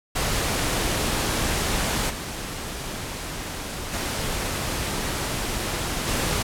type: noise with level steps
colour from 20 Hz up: pink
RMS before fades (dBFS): -24 / -32 / -27 / -24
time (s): 0.15-6.43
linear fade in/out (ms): 10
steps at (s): 2.09 / 3.92 / 6.06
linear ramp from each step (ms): 20
effects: low-pass 12000 Hz 12 dB/octave